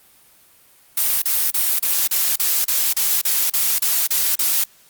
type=noise bursts; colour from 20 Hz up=blue; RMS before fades=-18 dBFS; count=13; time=0.97-4.64 s; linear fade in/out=5 ms; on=250 ms; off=35 ms; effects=white hiss -52 dBFS RMS until 4.89 s + Opus 32 kbps